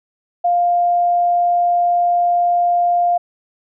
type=tone; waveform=sine; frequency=701 Hz; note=F5; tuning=6 cents sharp; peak=-12 dBFS; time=0.44-3.18 s; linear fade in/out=10 ms; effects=none